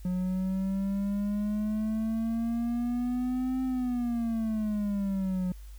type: exponential two-way sweep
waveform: triangle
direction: up then down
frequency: 180.4 to 260.3 to 180.4 Hz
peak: -25 dBFS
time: 0.05-5.52 s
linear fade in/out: 2 ms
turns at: 3.63 s
effects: added 50 Hz sine -42 dBFS peak until 5.78 s + white hiss -60 dBFS RMS until 5.78 s